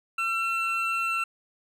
triangle tone pair together, 1349 / 2698 Hz, E6 / E7, +40 / +40 cents, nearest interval octave, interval 1200 cents, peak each -26 / -26 dBFS, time 0.18-1.24 s, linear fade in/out 5 ms, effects none

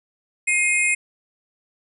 sine tone cluster, 2128 / 2506 / 7570 / 9400 Hz, C7 / D#7 / A#8 / D9, +29 / +12 / +26 / +1 cents, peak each -20 / -21 / -27 / -26 dBFS, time 0.47-0.95 s, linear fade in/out 10 ms, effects none

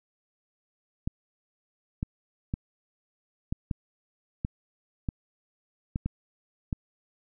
clicks, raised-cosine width 5 ms, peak -16 dBFS, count 10, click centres 1.075 / 2.029 / 2.539 / 3.525 / 3.712 / 4.449 / 5.088 / 5.959 / 6.06 / 6.728 s, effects none

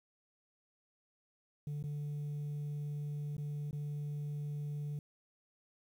sine tone with dropouts, 146.83 Hz, D3, in tune, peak -34 dBFS, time 1.67-4.99 s, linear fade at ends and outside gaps 2 ms, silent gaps 1.827-1.839 / 3.367-3.38 / 3.71-3.729 s, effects tanh soft clip ceiling -36 dBFS + 11-bit

